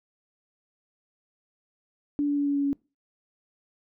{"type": "tone with pitch steps", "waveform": "sine", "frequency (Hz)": [289.7, 287.9, 286, 284.2, 282.4, 280.6], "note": ["D4", "D4", "D4", "C#4", "C#4", "C#4"], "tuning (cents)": [-24, -34, -46, 43, 32, 21], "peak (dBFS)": -22, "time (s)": [2.19, 2.73], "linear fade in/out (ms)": 0, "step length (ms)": 90, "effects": ["noise-tail reverb RT60 0.3 s tail -24 dB re dry"]}